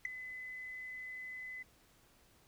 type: tone with ADSR envelope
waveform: sine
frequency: 2017 Hz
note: B6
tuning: 36 cents sharp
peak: -27 dBFS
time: 0.05-1.63 s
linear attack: 4 ms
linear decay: 6 ms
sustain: -16 dB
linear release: 9 ms
effects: tanh soft clip ceiling -29 dBFS + pink hiss -67 dBFS RMS until 2.47 s